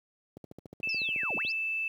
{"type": "click train", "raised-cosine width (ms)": 2, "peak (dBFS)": -31, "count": 16, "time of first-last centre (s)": [0.37, 1.449], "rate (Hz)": 13.9}
{"type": "tone", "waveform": "sine", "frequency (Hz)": 2637, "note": "E7", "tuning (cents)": 0, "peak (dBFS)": -29, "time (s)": [0.83, 1.88], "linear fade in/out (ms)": 2}
{"type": "linear two-way sweep", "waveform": "sine", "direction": "down then up", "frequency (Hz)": [5460, 155.56, 5460], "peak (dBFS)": -36, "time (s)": [0.89, 1.52], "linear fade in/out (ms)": 2, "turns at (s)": 1.36}
{"effects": ["high-pass 100 Hz 12 dB/octave", "10-bit"]}